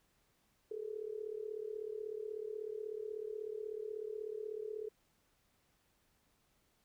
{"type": "tone with amplitude modulation", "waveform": "sine", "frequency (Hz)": 430, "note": "A4", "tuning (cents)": -40, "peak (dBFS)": -36, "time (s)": [0.71, 4.89], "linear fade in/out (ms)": 5, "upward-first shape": "sine", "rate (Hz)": 36.3, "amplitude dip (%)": 85, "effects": ["pink hiss -75 dBFS RMS until 6.84 s"]}